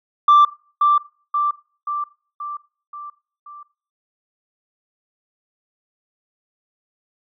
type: tone with echo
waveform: sine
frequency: 1174.7 Hz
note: D6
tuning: in tune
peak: -6 dBFS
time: 0.28-0.45 s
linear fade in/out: 5 ms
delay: 530 ms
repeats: 6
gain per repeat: -5 dB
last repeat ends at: 3.63 s
effects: noise-tail reverb RT60 0.4 s tail -20 dB re dry + tanh soft clip ceiling -6 dBFS